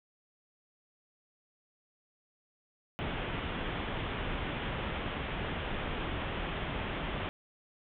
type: low-pass noise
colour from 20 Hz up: pink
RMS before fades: -36 dBFS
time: 2.99-7.29 s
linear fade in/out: 0 ms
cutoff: 3500 Hz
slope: 96 dB/octave
effects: none